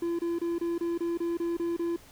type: tone bursts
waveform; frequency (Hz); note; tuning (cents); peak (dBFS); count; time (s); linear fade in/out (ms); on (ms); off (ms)
triangle; 340; F4; -46; -25; 10; 0.02-1.963; 5; 170; 27
effects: pink hiss -54 dBFS RMS until 2.11 s